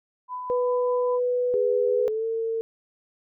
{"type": "tone with tremolo", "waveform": "sine", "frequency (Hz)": 1000, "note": "B5", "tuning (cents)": 21, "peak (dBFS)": -29, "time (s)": [0.28, 1.2], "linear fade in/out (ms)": 50, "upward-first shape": "sine", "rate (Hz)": 5, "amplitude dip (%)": 25}
{"type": "tone", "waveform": "sine", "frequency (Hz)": 493.9, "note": "B4", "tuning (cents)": 0, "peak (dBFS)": -21, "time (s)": [0.5, 2.08], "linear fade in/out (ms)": 0}
{"type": "tone with pitch glide", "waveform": "sine", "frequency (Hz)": [412.3, 452.2], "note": ["G#4", "A4"], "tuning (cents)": [-13, 47], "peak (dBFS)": -24, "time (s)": [1.54, 2.61], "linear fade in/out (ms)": 0, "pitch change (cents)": 160, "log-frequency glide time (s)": [1.94, 2.26]}
{"effects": []}